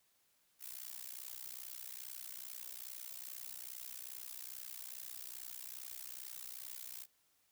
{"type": "noise with amplitude modulation", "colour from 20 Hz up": "blue", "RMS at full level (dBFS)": -44, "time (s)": [0.59, 7.07], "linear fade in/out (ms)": 50, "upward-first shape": "sine", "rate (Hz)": 62.4, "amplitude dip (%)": 100, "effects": ["white hiss -75 dBFS RMS until 7.51 s"]}